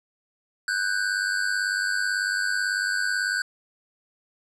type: tone pair together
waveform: square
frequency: 1487.9 / 1586 Hz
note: F#6 / G6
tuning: +9 / +20 cents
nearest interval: minor second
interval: 111 cents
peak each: -26 / -28 dBFS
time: 0.68-3.42 s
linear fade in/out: 2 ms
effects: resampled to 22050 Hz + 10-bit